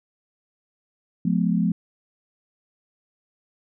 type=tone cluster; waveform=sine; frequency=175.8 / 212.7 / 248.6 Hz; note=F3 / G#3 / B3; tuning=+12 / +42 / +12 cents; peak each=-21 / -23 / -26 dBFS; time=1.25-1.72 s; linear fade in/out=5 ms; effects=none